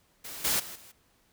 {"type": "noise with level steps", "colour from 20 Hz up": "white", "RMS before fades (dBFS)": [-41, -27, -42, -52], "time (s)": [0.24, 0.92], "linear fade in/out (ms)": 10, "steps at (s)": [0.44, 0.59, 0.75], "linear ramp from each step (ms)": 10, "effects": ["pink hiss -67 dBFS RMS until 1.32 s"]}